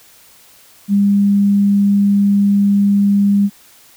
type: tone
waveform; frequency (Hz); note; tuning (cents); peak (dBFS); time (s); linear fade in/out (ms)
sine; 201.1; G3; +44; -9; 0.88-3.5; 50
effects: white hiss -46 dBFS RMS until 3.96 s